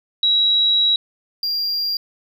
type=tone pair in turn; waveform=sine / triangle; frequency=3874 / 4774 Hz; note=B7 / D8; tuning=-34 / +28 cents; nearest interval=major third; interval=362 cents; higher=second; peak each=-13 / -18 dBFS; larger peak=first; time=0.23-0.96 / 1.43-1.97 s; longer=first; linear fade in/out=2 ms; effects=none